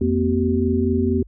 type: tone cluster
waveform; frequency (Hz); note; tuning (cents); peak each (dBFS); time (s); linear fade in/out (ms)
sine; 86.5 / 230.8 / 255.1 / 382.8; F2 / A#3 / C4 / G4; -16 / -17 / -44 / -41; -22; 0.01-1.23; 5
effects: added 50 Hz sine -42 dBFS peak until 1.27 s